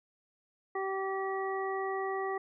harmonic tone, 385.6 Hz, G4, 28 cents flat, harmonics 1 / 2 / 3 / 5, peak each -34 / -37 / -39 / -41 dBFS, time 0.75-2.38 s, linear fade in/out 5 ms, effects none

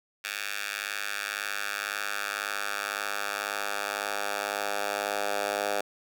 10% pulse tone with high-pass filter sweep, 101.9 Hz, G#2, 32 cents flat, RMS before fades -32 dBFS, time 0.24-5.81 s, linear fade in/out 5 ms, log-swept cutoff 2000 to 660 Hz, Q 1.6, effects none

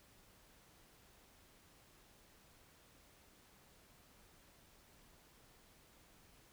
silence, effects pink hiss -66 dBFS RMS until 6.52 s

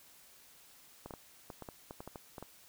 clicks, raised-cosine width 1 ms, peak -30 dBFS, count 12, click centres 1.06 / 1.108 / 1.138 / 1.502 / 1.623 / 1.688 / 1.909 / 2.005 / 2.076 / 2.158 / 2.382 / 2.426 s, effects white hiss -60 dBFS RMS until 2.68 s

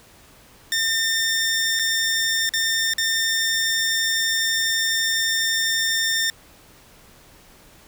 15% pulse tone with dropouts, 1808 Hz, A6, 47 cents sharp, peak -13 dBFS, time 0.72-6.3 s, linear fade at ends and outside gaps 1 ms, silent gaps 1.791-1.795 / 2.492-2.537 / 2.936-2.982 s, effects pink hiss -50 dBFS RMS until 7.87 s

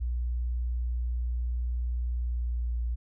sine tone with pitch glide, 60.2 to 59.03 Hz, B1 to A#1, -44 to +22 cents, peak -27 dBFS, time 0-2.96 s, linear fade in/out 20 ms, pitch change -34 cents, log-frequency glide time 2.21-2.8 s, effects none

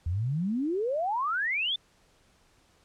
sine exponential sweep, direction up, 78.7 to 3600 Hz, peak -26 dBFS, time 0.06-1.76 s, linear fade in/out 5 ms, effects pink hiss -64 dBFS RMS until 2.84 s + low-pass 9000 Hz 12 dB/octave

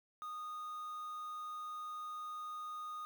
triangle tone with quantisation, 1234 Hz, D#6, 15 cents flat, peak -40 dBFS, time 0.22-3.05 s, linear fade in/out 0 ms, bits 10, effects none

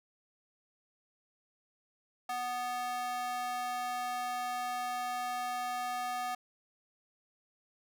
square tone with high-pass filter, 246.8 Hz, B3, 1 cent flat, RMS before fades -36 dBFS, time 2.29-6.35 s, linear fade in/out 5 ms, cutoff 890 Hz, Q 7.9, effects none

